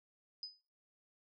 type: tone with exponential decay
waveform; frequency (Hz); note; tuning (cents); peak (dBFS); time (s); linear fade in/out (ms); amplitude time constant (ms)
sine; 5000; D#8; +8; -38; 0.43-0.61; 1; 38
effects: noise-tail reverb RT60 0.5 s tail -26 dB re dry